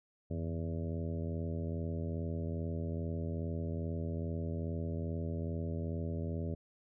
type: harmonic tone with a mistuned harmonic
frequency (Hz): 82.41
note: E2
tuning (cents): 0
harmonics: 1 / 2 / 3 / 4 / 5 / 6 / 7 / 8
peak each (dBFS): -37 / -40 / -43 / -48 / -46 / -52 / -48 / -55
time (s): 0.3-6.55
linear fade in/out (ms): 10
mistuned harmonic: 1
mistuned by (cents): +130
effects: none